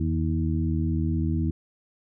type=harmonic tone with a mistuned harmonic; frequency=80.1 Hz; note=E2; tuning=49 cents flat; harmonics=1 / 2 / 3 / 4; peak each=-25 / -28 / -30 / -31 dBFS; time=0-1.51 s; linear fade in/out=5 ms; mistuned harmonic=1; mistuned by=+83 cents; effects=none

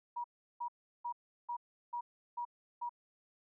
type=tone bursts; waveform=sine; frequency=958 Hz; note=A#5; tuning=47 cents sharp; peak=-36 dBFS; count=7; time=0.16-2.894 s; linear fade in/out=10 ms; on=82 ms; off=360 ms; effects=none

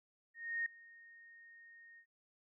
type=tone with ADSR envelope; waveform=sine; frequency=1853 Hz; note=A#6; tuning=11 cents flat; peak=-33 dBFS; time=0.34-2.06 s; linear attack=320 ms; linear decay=3 ms; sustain=-23 dB; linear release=78 ms; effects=none

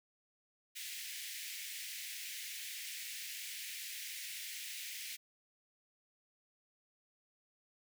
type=high-pass noise; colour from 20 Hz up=pink; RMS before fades=-45 dBFS; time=0.75-5.17 s; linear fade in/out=20 ms; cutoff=1900 Hz; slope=48 dB/octave; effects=none

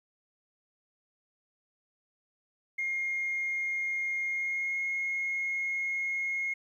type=tone with pitch glide; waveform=sine; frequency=2133 to 2155 Hz; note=C7 to C#7; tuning=+33 to -49 cents; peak=-28 dBFS; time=2.78-6.54 s; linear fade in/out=10 ms; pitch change=+18 cents; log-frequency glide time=4.25-4.8 s; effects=tanh soft clip ceiling -25 dBFS + 11-bit

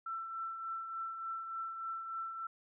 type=tone with tremolo; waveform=sine; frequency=1338 Hz; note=E6; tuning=25 cents sharp; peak=-36 dBFS; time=0.06-2.47 s; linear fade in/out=5 ms; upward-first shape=triangle; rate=3.4 Hz; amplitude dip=50%; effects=none

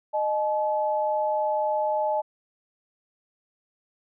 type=tone pair together; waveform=sine; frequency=614.5 / 858 Hz; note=D#5 / A5; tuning=-22 / -44 cents; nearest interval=tritone; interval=578 cents; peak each=-25 dBFS; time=0.13-2.22 s; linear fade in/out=20 ms; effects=none

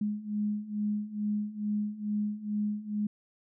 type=beating tone pair; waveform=sine; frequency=207.7 / 210 Hz; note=G#3 / G#3; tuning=0 / +19 cents; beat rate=2.3 Hz; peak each=-34 / -31 dBFS; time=0.01-3.07 s; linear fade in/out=5 ms; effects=none

